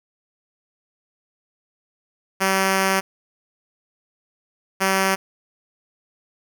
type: tone pair in turn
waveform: 5% pulse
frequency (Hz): 192 / 192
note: G3 / G3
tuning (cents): -36 / -36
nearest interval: unison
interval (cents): 0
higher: neither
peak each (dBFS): -6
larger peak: neither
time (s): 2.4-3.01 / 4.8-5.16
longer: first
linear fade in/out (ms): 20
effects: none